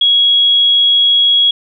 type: tone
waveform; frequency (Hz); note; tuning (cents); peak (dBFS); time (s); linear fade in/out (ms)
sine; 3322; G#7; 0; -7; 0.01-1.51; 5
effects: none